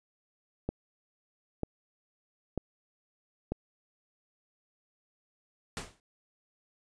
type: click train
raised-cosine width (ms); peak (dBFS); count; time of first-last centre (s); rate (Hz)
2; -18; 4; 0.69-3.52; 1.06
type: noise with exponential decay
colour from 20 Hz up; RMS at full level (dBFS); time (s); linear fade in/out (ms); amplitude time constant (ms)
pink; -34; 5.77-6; 1; 48
effects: resampled to 22050 Hz